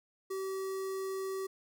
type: tone with notch filter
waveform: square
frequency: 383.6 Hz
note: G4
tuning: 37 cents flat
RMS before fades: -37 dBFS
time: 0.3-1.47 s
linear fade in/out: 10 ms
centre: 2900 Hz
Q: 0.95
effects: none